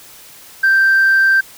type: tone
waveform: sine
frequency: 1568 Hz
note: G6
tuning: in tune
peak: -7 dBFS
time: 0.63-1.41 s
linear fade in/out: 10 ms
effects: tanh soft clip ceiling -6 dBFS + white hiss -40 dBFS RMS until 1.57 s